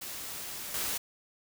white noise with level steps, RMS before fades -40 / -33 dBFS, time 0.01-0.98 s, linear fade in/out 10 ms, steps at 0.74 s, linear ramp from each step 2 ms, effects none

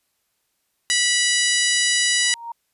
harmonic tone, 979 Hz, B5, 15 cents flat, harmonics 2 / 3 / 4 / 5 / 6 / 7 / 8 / 9 / 10, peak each -22 / -24 / -25 / -26 / -27 / -27 / -28 / -29 / -29 dBFS, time 0.9-2.34 s, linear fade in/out 0 ms
sine tone with exponential growth, 932.3 Hz, A#5, in tune, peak -26 dBFS, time 2.06-2.52 s, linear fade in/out 5 ms, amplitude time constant 100 ms
effects white hiss -71 dBFS RMS until 2.73 s + resampled to 32000 Hz

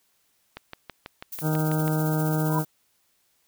click train, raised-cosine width 0.3 ms, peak -20 dBFS, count 9, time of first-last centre 0.57-1.879 s, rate 6.11 Hz
violet noise with tremolo, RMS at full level -34 dBFS, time 1.32-2.65 s, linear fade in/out 5 ms, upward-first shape triangle, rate 15 Hz, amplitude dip 55%
harmonic tone, 155.56 Hz, D#3, in tune, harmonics 1 / 2 / 3 / 4 / 5 / 6 / 8 / 9 / 10, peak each -23 / -29 / -33 / -35 / -37 / -39 / -41 / -42 / -43 dBFS, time 1.41-2.65 s, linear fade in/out 50 ms
sine tone with exponential growth, 983 Hz, B5, 8 cents flat, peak -23 dBFS, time 2.39-2.59 s, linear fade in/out 5 ms, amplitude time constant 43 ms
effects white hiss -68 dBFS RMS until 3.47 s

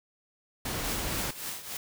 pink noise, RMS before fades -33 dBFS, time 0.65-1.31 s, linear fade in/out 5 ms
white noise with tremolo, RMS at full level -35 dBFS, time 0.84-1.77 s, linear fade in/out 2 ms, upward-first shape triangle, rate 3.5 Hz, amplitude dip 75%
effects none

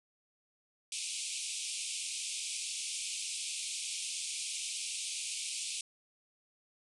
white band-pass noise, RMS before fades -39 dBFS, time 0.92-5.81 s, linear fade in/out 2 ms, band 2300 to 9900 Hz, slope 96 dB/octave, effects none

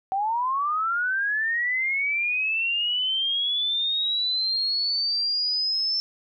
sine linear sweep, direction up, 754 to 5330 Hz, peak -22 dBFS, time 0.12-6 s, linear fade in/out 0 ms, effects none

